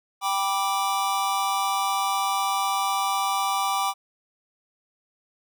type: chord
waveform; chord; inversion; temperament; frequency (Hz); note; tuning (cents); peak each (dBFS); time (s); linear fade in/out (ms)
square; G major; none; just; 784 / 980 / 1176; G5 / B5 / D6; 0 / -14 / +2; -27 / -30 / -27; 0.21-3.94; 50
effects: none